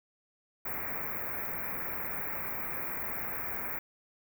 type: band-stop noise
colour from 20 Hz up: white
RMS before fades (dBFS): -36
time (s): 0.65-3.79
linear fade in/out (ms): 5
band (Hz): 2400 to 14000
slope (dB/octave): 96
effects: none

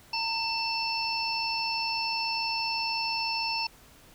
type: harmonic tone with a mistuned harmonic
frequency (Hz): 887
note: A5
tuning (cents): +14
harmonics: 1 / 3 / 5 / 6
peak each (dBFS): -32 / -33 / -36 / -32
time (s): 0.13-3.67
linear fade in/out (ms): 5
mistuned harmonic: 1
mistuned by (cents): +48
effects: pink hiss -55 dBFS RMS until 4.14 s

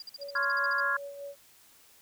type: tone bursts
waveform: sine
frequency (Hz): 4810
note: D8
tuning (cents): +41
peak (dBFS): -39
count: 12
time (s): 0-0.803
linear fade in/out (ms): 2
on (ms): 22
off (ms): 49
type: tone with tremolo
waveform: sine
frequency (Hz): 565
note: C#5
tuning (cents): +33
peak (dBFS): -37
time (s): 0.18-1.36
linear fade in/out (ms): 50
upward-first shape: sine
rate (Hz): 4.9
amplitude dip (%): 45
type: chord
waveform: sine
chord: Db major seventh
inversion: third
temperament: equal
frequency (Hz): 1046.5 / 1108.7 / 1396.9 / 1661.2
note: C6 / Db6 / F6 / Ab6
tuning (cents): 0 / 0 / 0 / 0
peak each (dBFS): -35 / -35 / -30 / -29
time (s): 0.35-0.97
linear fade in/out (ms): 5
effects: white hiss -59 dBFS RMS until 2.01 s

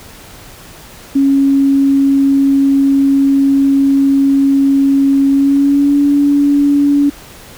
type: tone with pitch glide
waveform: sine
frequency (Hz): 275.2 to 285.6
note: C#4 to D4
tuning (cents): -12 to -48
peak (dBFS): -7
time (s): 1.15-7.1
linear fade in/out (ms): 10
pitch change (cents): +64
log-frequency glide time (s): 5.3-5.98
effects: pink hiss -36 dBFS RMS until 7.57 s

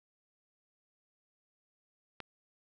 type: click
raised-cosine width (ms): 0.3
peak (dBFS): -25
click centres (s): 2.203
effects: none

